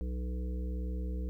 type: harmonic tone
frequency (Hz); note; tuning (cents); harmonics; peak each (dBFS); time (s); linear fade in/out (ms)
61.74; B1; 0; 1 / 3 / 5 / 7 / 8; -33 / -43 / -47 / -50 / -51; 0.01-1.29; 0
effects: 12-bit